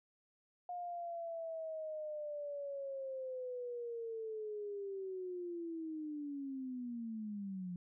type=linear sweep; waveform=sine; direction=down; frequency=715 to 174.61 Hz; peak=-40 dBFS; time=0.69-7.76 s; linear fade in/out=2 ms; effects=none